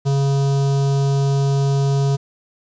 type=tone with notch filter; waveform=square; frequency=138.59 Hz; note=C#3; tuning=in tune; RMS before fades=-17 dBFS; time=0.05-2.17 s; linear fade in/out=20 ms; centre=2000 Hz; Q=0.52; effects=resampled to 16000 Hz + 9-bit